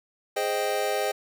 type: chord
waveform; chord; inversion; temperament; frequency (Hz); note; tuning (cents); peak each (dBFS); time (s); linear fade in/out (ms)
square; Ab major seventh; none; equal; 415.3 / 523.3 / 622.3 / 784; Ab4 / C5 / Eb5 / G5; 0 / 0 / 0 / 0; -31; 0.36-1.12; 10
effects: none